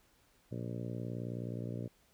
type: harmonic tone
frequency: 59.3 Hz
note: A#1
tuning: 30 cents sharp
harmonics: 2 / 3 / 4 / 5 / 6 / 7 / 8 / 9 / 10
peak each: -40 / -44 / -46 / -48 / -50 / -51 / -52 / -53 / -54 dBFS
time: 0.51-1.88 s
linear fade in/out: 10 ms
effects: pink hiss -69 dBFS RMS until 2.13 s